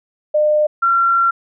sine tone pair in turn, 604 / 1367.3 Hz, D5 / F6, +48 / -37 cents, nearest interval octave + major second, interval 1415 cents, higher second, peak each -11 dBFS, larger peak neither, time 0.34-0.67 / 0.82-1.31 s, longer second, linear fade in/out 10 ms, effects none

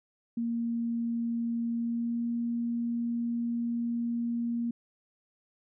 sine tone with pitch glide, 233.1 to 235.3 Hz, A#3 to A#3, 0 to +16 cents, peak -28 dBFS, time 0.37-4.71 s, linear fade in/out 5 ms, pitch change +16 cents, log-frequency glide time 1.74-2.27 s, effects none

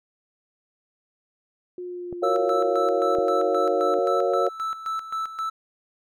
sine exponential sweep, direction down, 360 to 310.7 Hz, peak -31 dBFS, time 1.78-3.99 s, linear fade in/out 2 ms
clicks, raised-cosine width 2 ms, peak -23 dBFS, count 2, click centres 2.127 / 3.186 s
sine chord, Gb major seventh, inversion none, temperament equal, 370 / 466.2 / 554.4 / 698.5 Hz, Gb4 / Bb4 / Db5 / F5, 0 / 0 / 0 / 0 cents, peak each -26 / -25 / -24 / -27 dBFS, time 2.22-4.49 s, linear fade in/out 10 ms
triangle tone with tremolo, 1316 Hz, E6, 3 cents flat, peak -23 dBFS, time 2.23-5.5 s, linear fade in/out 10 ms, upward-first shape square, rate 3.8 Hz, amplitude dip 70%
effects none

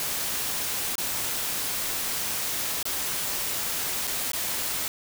white noise with dropouts, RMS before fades -29 dBFS, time 0-4.88 s, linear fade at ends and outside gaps 1 ms, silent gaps 0.955-0.981 / 2.828-2.854 / 4.071-4.075 / 4.318-4.333 s, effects none

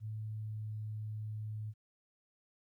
sine tone with pitch glide, 108.5 to 107.56 Hz, A2 to A2, -24 to -39 cents, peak -38 dBFS, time 0-1.74 s, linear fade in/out 50 ms, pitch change -15 cents, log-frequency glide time 0.17-0.73 s, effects 13-bit

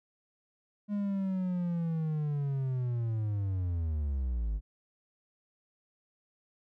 triangle linear sweep, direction down, 207.7 to 49 Hz, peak -27 dBFS, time 0.88-4.61 s, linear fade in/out 50 ms, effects none

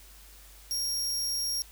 sawtooth tone, 5588 Hz, F8, in tune, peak -26 dBFS, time 0.71-1.62 s, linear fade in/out 0 ms, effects added 50 Hz sine -52 dBFS peak until 1.71 s + white hiss -54 dBFS RMS until 1.71 s

